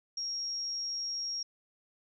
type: tone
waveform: sine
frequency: 5588 Hz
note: F8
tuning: in tune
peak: -33 dBFS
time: 0.17-1.43 s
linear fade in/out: 5 ms
effects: none